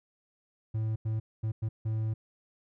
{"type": "tone bursts at uneven times", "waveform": "triangle", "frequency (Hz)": 110, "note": "A2", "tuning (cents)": 0, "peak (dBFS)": -26, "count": 5, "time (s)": [[0.74, 0.96], [1.05, 1.2], [1.43, 1.52], [1.62, 1.69], [1.85, 2.14]], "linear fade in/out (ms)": 10, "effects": []}